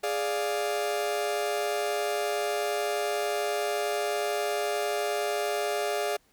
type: chord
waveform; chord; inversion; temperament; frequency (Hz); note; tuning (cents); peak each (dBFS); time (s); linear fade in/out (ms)
40% pulse; D diminished; second; equal; 415.3 / 587.3 / 698.5; Ab4 / D5 / F5; 0 / 0 / 0; -30 / -31 / -31; 0.03-6.17; 10
effects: pink hiss -65 dBFS RMS until 6.32 s